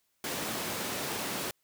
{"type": "high-pass noise", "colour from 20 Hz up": "pink", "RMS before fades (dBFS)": -35, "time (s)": [0.24, 1.51], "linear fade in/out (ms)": 2, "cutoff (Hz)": 190, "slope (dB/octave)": 12, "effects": ["white hiss -75 dBFS RMS until 1.63 s"]}